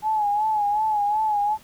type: tone with vibrato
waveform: sine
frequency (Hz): 844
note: G#5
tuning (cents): +28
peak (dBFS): -19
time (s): 0.02-1.58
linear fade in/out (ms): 50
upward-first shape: sine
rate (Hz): 2.7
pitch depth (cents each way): 63
effects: pink hiss -51 dBFS RMS until 1.63 s